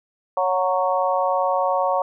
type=harmonic tone with a mistuned harmonic; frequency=185 Hz; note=F#3; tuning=in tune; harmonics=3 / 4 / 5 / 6; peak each=-22 / -23 / -24 / -25 dBFS; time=0.37-2.02 s; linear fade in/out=2 ms; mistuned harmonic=4; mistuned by=-18 cents; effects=none